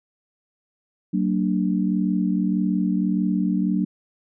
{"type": "tone cluster", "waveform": "sine", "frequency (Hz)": [187.6, 229.3, 293.9], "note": ["F#3", "A#3", "D4"], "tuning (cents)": [24, -28, 1], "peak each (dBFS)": [-21, -25, -25], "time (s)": [1.13, 3.85], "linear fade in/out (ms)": 10, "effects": []}